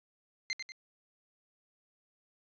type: tone with echo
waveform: 25% pulse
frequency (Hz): 2083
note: C7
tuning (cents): -8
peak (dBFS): -28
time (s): 0.5-0.53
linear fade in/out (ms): 0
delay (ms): 95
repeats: 2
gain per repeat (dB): -6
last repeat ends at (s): 0.72
effects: resampled to 16000 Hz